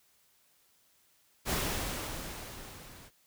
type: noise with level ramp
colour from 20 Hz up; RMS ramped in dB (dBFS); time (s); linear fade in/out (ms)
pink; -30 to -53; 1.45-3.11; 50
effects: white hiss -68 dBFS RMS until 3.26 s